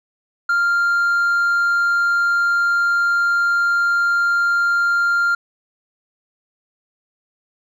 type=tone with hard clipping; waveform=sine; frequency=1395 Hz; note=F6; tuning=2 cents flat; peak=-15 dBFS; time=0.49-5.35 s; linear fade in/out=5 ms; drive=2 dB; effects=none